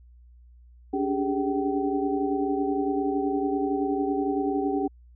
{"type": "tone cluster", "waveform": "sine", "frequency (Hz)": [283.6, 294.3, 394.6, 421.9, 767], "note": ["C#4", "D4", "G4", "G#4", "G5"], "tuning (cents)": [40, 4, 11, 27, -38], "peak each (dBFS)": [-27, -34, -28, -34, -31], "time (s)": [0.93, 4.88], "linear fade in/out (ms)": 10, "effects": ["added 60 Hz sine -49 dBFS peak until 5.15 s"]}